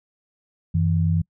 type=tone pair together; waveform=sine; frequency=92.5 / 162.31 Hz; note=F#2 / E3; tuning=0 / -27 cents; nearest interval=minor seventh; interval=973 cents; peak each=-20 dBFS; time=0.74-1.22 s; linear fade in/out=10 ms; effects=noise-tail reverb RT60 0.1 s tail -26 dB re dry